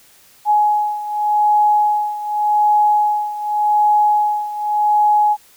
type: beating tone pair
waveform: sine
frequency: 839 / 839.86 Hz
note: G#5 / G#5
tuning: +17 / +19 cents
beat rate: 0.86 Hz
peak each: -14 / -18 dBFS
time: 0.45-5.37 s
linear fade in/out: 50 ms
effects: white hiss -49 dBFS RMS until 5.56 s